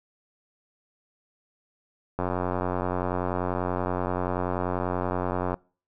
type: click train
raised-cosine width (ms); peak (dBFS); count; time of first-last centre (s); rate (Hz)
1; -13; 304; 2.19-5.542; 90.4
effects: noise-tail reverb RT60 0.4 s tail -25 dB re dry